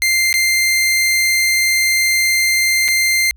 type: tone with dropouts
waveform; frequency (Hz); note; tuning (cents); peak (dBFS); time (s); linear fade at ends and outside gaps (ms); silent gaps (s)
sawtooth; 2093; C7; 0; -9; 0.02-3.31; 0; 0.328-0.34 / 2.881-2.885
effects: added 60 Hz sine -42 dBFS peak until 3.36 s